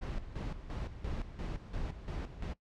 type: noise with tremolo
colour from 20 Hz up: brown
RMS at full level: -37 dBFS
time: 0.01-2.54 s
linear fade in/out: 20 ms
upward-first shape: square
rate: 2.9 Hz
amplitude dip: 70%
effects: noise-tail reverb RT60 0.1 s tail -19 dB re dry + low-pass 5000 Hz 12 dB/octave